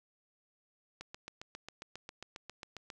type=click train; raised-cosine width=0.2 ms; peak=-27 dBFS; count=15; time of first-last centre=1.01-2.902 s; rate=7.4 Hz; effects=none